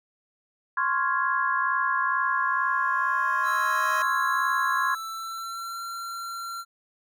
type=chord; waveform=sine; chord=Db major seventh; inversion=third; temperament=equal; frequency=1046.5 / 1108.7 / 1396.9 / 1661.2 Hz; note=C6 / Db6 / F6 / Ab6; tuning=0 / 0 / 0 / 0 cents; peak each=-26 / -29 / -30 / -27 dBFS; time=0.77-4.95 s; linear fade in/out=5 ms
type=tone with exponential growth; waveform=15% pulse; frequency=627 Hz; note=D#5; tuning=13 cents sharp; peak=-25 dBFS; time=1.72-4.02 s; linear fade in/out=1 ms; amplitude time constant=500 ms
type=tone with pitch glide; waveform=square; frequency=1318.5 to 1367.4 Hz; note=E6 to F6; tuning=0 to -37 cents; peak=-33 dBFS; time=3.43-6.65 s; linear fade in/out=50 ms; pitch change=+63 cents; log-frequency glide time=4.91-5.81 s
effects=none